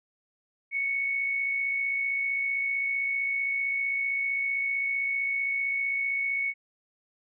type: tone with amplitude modulation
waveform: sine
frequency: 2217 Hz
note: C#7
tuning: in tune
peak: -24 dBFS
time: 0.71-6.54 s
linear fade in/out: 50 ms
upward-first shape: sine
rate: 55.5 Hz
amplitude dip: 35%
effects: none